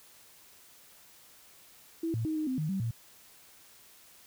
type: tone with pitch steps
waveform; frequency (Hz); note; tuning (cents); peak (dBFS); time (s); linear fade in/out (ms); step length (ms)
sine; 328.8 / 113 / 313.8 / 309 / 258.6 / 154.8 / 192.6 / 115.3; E4 / A2 / D#4 / D#4 / C4 / D#3 / G3 / A#2; -4 / +47 / +15 / -12 / -20 / -9 / -30 / -19; -29; 2.03-2.91; 5; 110
effects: white hiss -57 dBFS RMS until 4.26 s